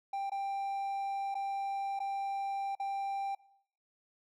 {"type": "tone with dropouts", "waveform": "triangle", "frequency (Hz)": 789, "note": "G5", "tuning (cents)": 11, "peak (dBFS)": -31, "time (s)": [0.13, 3.35], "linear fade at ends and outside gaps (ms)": 5, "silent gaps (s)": [[0.298, 0.317], [1.344, 1.351], [1.992, 2.001], [2.752, 2.798]], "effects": ["noise-tail reverb RT60 0.7 s tail -21 dB re dry"]}